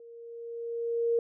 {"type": "tone with level ramp", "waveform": "sine", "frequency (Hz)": 466.2, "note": "A#4", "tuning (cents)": 0, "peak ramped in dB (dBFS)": [-47, -22], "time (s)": [0, 1.19], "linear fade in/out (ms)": 2, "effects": []}